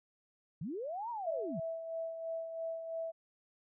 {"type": "linear two-way sweep", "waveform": "sine", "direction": "up then down", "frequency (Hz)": [130.81, 974, 130.81], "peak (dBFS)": -37, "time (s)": [0.61, 1.6], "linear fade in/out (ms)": 5, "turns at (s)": 1.1}
{"type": "tone with tremolo", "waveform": "sine", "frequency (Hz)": 656, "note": "E5", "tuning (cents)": -9, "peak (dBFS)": -35, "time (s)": [1.25, 3.12], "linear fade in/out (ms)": 20, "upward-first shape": "sine", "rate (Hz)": 3, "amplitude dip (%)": 50}
{"effects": []}